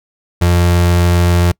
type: tone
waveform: 35% pulse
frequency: 87.31 Hz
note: F2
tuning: in tune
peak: -7 dBFS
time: 0.41-1.52 s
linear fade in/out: 10 ms
effects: noise-tail reverb RT60 0.1 s tail -26 dB re dry